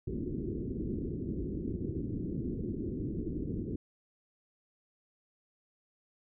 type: low-pass noise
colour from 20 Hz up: white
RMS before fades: -36 dBFS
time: 0.07-3.76 s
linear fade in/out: 5 ms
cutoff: 380 Hz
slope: 48 dB/octave
effects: none